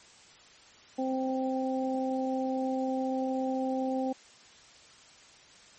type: harmonic tone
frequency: 261.6 Hz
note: C4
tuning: in tune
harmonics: 1 / 2 / 3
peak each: -30 / -33 / -35 dBFS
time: 0.98-4.13 s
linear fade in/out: 10 ms
effects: white hiss -55 dBFS RMS until 5.78 s + MP3 32 kbps